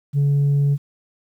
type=tone; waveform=sine; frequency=142.1 Hz; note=C#3; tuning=43 cents sharp; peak=-12 dBFS; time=0.13-0.78 s; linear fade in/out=50 ms; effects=tanh soft clip ceiling -13 dBFS + 9-bit

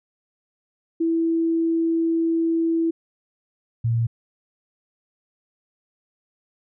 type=tone pair in turn; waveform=sine; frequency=329.6 / 115.79 Hz; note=E4 / A#2; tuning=0 / -11 cents; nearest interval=octave + tritone; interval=1811 cents; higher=first; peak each=-18 dBFS; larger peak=neither; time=1-2.91 / 3.84-4.07 s; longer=first; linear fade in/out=10 ms; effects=none

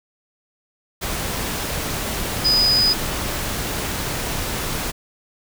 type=tone in noise; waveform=sine; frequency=4978 Hz; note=D#8; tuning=in tune; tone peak=-14 dBFS; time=2.44-2.94 s; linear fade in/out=20 ms; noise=pink; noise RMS=-25 dBFS; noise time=1.01-4.92 s; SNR=+8 dB; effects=none

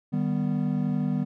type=chord; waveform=triangle; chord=Eb augmented; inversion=none; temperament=equal with one note detuned; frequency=153.42 / 196 / 246.9 Hz; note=Eb3 / G3 / B3; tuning=-24 / 0 / 0 cents; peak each=-26 dBFS; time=0.12-1.25 s; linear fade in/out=20 ms; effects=none

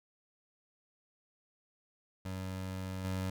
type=tone with level steps; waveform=25% pulse; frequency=93.9 Hz; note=F#2; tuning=26 cents sharp; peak=-34 / -30 dBFS; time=2.25-3.3 s; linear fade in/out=5 ms; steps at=3.04 s; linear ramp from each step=5 ms; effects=none

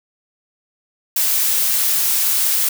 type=noise; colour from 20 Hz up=blue; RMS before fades=-17 dBFS; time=1.16-2.69 s; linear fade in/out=5 ms; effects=none

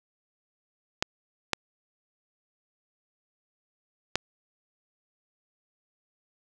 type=clicks; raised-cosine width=0.2 ms; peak=-6 dBFS; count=3; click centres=1.025 / 1.533 / 4.156 s; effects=none

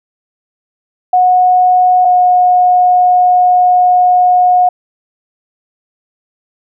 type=tone pair in turn; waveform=sine; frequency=730 / 724.1 Hz; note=F#5 / F#5; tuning=-24 / -38 cents; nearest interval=unison; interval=14 cents; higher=first; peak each=-5 dBFS; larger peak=neither; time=1.13-2.05 / 2.05-4.69 s; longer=second; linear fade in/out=5 ms; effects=none

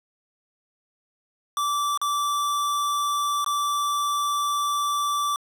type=tone with dropouts; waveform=square; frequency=1164 Hz; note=D6; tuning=16 cents flat; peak=-23 dBFS; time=1.57-5.36 s; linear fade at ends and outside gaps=1 ms; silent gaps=1.975-2.015 / 3.445-3.462 s; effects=resampled to 32000 Hz + 10-bit

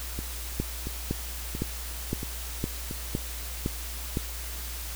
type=two click trains; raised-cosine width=3 ms; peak=-14 / -21 dBFS; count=8 / 5; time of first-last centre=0.6-4.171 / 0.19-2.911 s; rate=1.96 / 1.47 Hz; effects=added 59 Hz sine -36 dBFS peak until 4.95 s + white hiss -39 dBFS RMS until 4.95 s

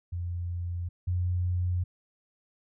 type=tone pair in turn; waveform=sine; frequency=87.31 / 89.45 Hz; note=F2 / F2; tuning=0 / +42 cents; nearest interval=unison; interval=42 cents; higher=second; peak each=-30 / -25 dBFS; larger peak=second; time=0.12-0.89 / 1.07-1.84 s; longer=neither; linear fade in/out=10 ms; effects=none

